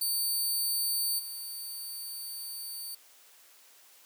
10% pulse tone with level steps, 4570 Hz, D8, 48 cents flat, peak -21 / -31 dBFS, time 0.01-2.95 s, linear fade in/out 5 ms, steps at 1.18 s, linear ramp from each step 20 ms, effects white hiss -58 dBFS RMS until 4.05 s + high-pass 400 Hz 12 dB/octave

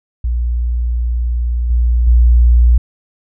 sine tone with level steps, 59.5 Hz, A#1, 36 cents sharp, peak -13 / -9 / -5 dBFS, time 0.24-2.78 s, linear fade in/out 5 ms, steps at 1.7 / 2.07 s, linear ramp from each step 5 ms, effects none

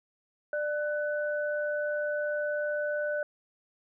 sine tone pair together, 594 / 1496.8 Hz, D5 / F#6, +20 / +20 cents, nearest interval octave + major third, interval 1600 cents, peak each -29 / -34 dBFS, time 0.53-3.23 s, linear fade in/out 2 ms, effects none

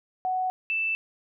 sine tone pair in turn, 743 / 2648 Hz, F#5 / E7, +7 / +7 cents, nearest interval octave + minor seventh, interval 2200 cents, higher second, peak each -24 dBFS, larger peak neither, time 0.25-0.5 / 0.7-0.95 s, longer neither, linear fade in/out 0 ms, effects none

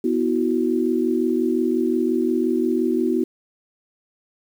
sine chord, B suspended fourth, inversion none, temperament equal with one note detuned, 246.9 / 324.3 / 370 Hz, B3 / E4 / F#4, 0 / -28 / 0 cents, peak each -22 dBFS, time 0.04-3.24 s, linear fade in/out 5 ms, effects 8-bit

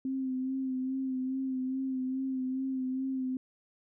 sine tone with vibrato, 261.6 Hz, C4, in tune, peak -30 dBFS, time 0.05-3.37 s, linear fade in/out 2 ms, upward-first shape sine, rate 2.4 Hz, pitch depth 31 cents each way, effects none

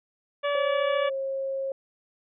harmonic tone, 574 Hz, D5, 40 cents flat, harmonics 1 / 2 / 3 / 4 / 5 / 6, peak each -25 / -31 / -35 / -37 / -39 / -41 dBFS, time 0.43-1.1 s, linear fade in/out 20 ms
sine tone, 540 Hz, C#5, 45 cents flat, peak -27 dBFS, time 0.55-1.72 s, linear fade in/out 2 ms
effects none

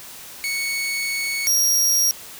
sawtooth tone pair in turn, 2217 / 5643 Hz, C#7 / F8, 0 / +17 cents, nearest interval octave + major third, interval 1617 cents, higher second, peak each -19 / -13 dBFS, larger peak second, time 0.44-1.47 / 1.47-2.11 s, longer first, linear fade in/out 0 ms, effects white hiss -39 dBFS RMS until 2.39 s

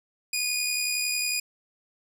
15% pulse tone with amplitude modulation, 2461 Hz, D#7, 20 cents flat, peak -17 dBFS, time 0.33-1.4 s, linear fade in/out 5 ms, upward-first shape sine, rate 70.9 Hz, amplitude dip 35%, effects none

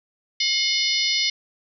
harmonic tone with a mistuned harmonic, 717 Hz, F5, 45 cents sharp, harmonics 3 / 4 / 5 / 6 / 7 / 8, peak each -26 / -28 / -27 / -26 / -24 / -31 dBFS, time 0.4-1.3 s, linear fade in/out 5 ms, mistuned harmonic 4, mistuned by +61 cents, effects none

